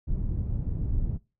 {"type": "low-pass noise", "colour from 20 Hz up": "pink", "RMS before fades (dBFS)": -28, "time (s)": [0.07, 1.18], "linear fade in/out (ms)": 20, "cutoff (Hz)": 130, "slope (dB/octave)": 12, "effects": ["noise-tail reverb RT60 0.3 s tail -23 dB re dry"]}